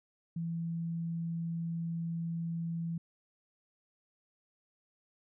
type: tone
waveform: sine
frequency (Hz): 166.9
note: E3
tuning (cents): +22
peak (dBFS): -33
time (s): 0.36-2.98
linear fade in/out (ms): 5
effects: none